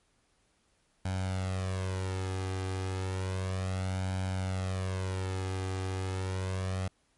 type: tone with flanger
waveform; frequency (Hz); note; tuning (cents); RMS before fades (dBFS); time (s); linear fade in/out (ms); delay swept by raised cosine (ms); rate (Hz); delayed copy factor
sawtooth; 94; F#2; +28; -33; 1.05-6.88; 5; 1.3 to 2.5; 0.32; +0.7
effects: pink hiss -71 dBFS RMS until 7.17 s + MP3 48 kbps